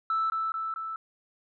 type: tone with echo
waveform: sine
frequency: 1318.5 Hz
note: E6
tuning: in tune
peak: -23 dBFS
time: 0.1-0.3 s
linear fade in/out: 2 ms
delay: 220 ms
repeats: 3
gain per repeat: -3 dB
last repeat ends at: 0.96 s
effects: tanh soft clip ceiling -21 dBFS